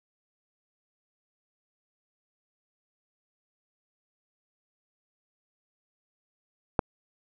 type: click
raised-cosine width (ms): 1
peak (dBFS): -7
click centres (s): 6.792
effects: none

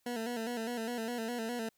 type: tone with vibrato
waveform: 20% pulse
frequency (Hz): 233.1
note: A#3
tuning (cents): 0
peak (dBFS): -30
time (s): 0.06-1.69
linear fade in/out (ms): 5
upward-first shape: square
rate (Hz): 4.9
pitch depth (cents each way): 69
effects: white hiss -75 dBFS RMS until 1.77 s

